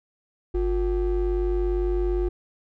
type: ring-modulated tone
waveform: triangle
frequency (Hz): 202.8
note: G#3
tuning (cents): -41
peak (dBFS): -16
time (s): 0.54-2.29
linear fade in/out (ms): 10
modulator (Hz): 154
effects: none